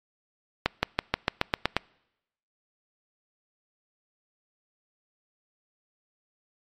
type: accelerating click train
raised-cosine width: 0.3 ms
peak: -5 dBFS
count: 9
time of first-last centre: 0.66-1.766 s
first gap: 170 ms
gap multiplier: 0.94
effects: noise-tail reverb RT60 0.9 s tail -26 dB re dry + MP3 64 kbps